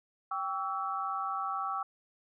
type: chord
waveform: sine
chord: C# diminished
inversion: second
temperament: equal with one note detuned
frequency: 784 / 1136.6 / 1318.5 Hz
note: G5 / C#6 / E6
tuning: 0 / +43 / 0 cents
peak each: -37 / -36 / -35 dBFS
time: 0.31-1.83 s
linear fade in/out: 5 ms
effects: none